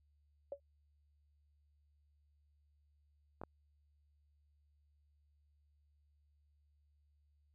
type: tone with exponential decay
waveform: sine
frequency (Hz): 562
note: C#5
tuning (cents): +24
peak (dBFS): -36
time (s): 0.52-0.6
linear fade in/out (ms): 2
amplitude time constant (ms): 16
type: clicks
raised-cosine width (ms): 1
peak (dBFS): -32 / -31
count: 2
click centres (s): 3.415 / 3.436
effects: added 73 Hz sine -70 dBFS peak until 7.54 s